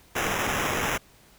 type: noise with sample-and-hold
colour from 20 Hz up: violet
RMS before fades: -27 dBFS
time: 0.15-0.98 s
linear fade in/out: 10 ms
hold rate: 4410 Hz
effects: pink hiss -56 dBFS RMS until 1.38 s